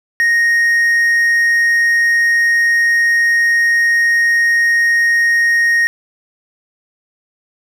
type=tone; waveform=triangle; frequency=1864.7 Hz; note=A#6; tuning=in tune; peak=-8 dBFS; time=0.2-5.87 s; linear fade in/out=0 ms; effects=none